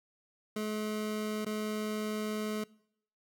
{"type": "tone with dropouts", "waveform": "25% pulse", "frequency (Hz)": 213.7, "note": "G#3", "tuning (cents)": 50, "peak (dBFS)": -29, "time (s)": [0.56, 2.64], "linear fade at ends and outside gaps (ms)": 5, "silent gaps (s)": [1.449, 1.463], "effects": ["noise-tail reverb RT60 0.7 s tail -23 dB re dry"]}